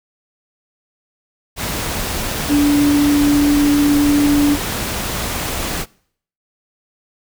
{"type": "tone in noise", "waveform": "sine", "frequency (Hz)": 290, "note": "D4", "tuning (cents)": -22, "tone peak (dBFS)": -10, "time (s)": [2.48, 4.58], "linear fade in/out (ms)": 50, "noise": "pink", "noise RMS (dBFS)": -22, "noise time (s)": [1.56, 5.86], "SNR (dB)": 9, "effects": ["noise-tail reverb RT60 0.6 s tail -24 dB re dry"]}